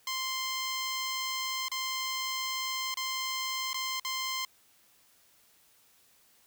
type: tone with dropouts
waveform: 10% pulse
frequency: 1046.5 Hz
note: C6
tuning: in tune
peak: -23 dBFS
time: 0.07-4.45 s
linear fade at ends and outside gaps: 2 ms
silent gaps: 1.684-1.716 / 2.942-2.971 / 3.732-3.743 / 3.998-4.048 s
effects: white hiss -64 dBFS RMS until 6.46 s